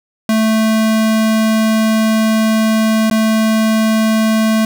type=tone with dropouts; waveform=square; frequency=220 Hz; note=A3; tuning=in tune; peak=-11 dBFS; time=0.29-4.65 s; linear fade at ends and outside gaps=2 ms; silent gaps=3.1-3.111 s; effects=none